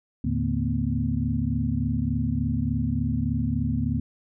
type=tone cluster; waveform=sine; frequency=77.1 / 110.2 / 146.6 / 228.1 / 251.5 Hz; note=D#2 / A2 / D3 / A#3 / B3; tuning=-15 / +3 / -3 / -37 / +32 cents; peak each=-29 dBFS; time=0.24-4 s; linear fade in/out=5 ms; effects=none